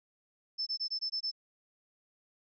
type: tone bursts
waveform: sine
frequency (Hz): 5274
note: E8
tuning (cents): 0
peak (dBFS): -31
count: 7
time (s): 0.58-1.315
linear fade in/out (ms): 20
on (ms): 87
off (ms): 21
effects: none